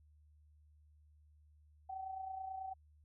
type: tone with amplitude modulation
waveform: sine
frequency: 763 Hz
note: G5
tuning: 47 cents flat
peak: -39 dBFS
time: 1.89-2.74 s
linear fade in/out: 10 ms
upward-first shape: sine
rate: 29.2 Hz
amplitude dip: 55%
effects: added 75 Hz sine -63 dBFS peak until 3.04 s